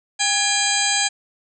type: harmonic tone with a mistuned harmonic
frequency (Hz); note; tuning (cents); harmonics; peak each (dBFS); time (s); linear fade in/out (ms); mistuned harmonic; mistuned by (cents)
803; G5; +41; 1 / 2 / 3 / 4 / 5 / 6 / 8 / 9 / 10; -26 / -26 / -26 / -26 / -26 / -26 / -26 / -26 / -26; 0.19-1.09; 20; 2; +74
effects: none